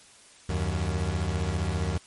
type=beating tone pair; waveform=30% pulse; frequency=77.3 / 92.3 Hz; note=D#2 / F#2; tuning=-11 / -4 cents; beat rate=15 Hz; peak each=-26 dBFS; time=0.49-1.98 s; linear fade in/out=5 ms; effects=white hiss -53 dBFS RMS until 2.06 s + MP3 48 kbps